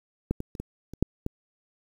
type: clicks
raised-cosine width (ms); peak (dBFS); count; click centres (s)
3; -12 / -19 / -27 / -20 / -26 / -8 / -16; 7; 0.31 / 0.404 / 0.552 / 0.6 / 0.936 / 1.026 / 1.264
effects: 8-bit